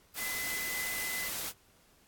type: tone in noise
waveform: sine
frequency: 2021 Hz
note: B6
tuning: 39 cents sharp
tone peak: -36 dBFS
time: 0.17-1.31 s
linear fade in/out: 50 ms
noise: white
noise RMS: -37 dBFS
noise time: 0.14-1.53 s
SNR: -2 dB
effects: pink hiss -64 dBFS RMS until 2.07 s + AAC 64 kbps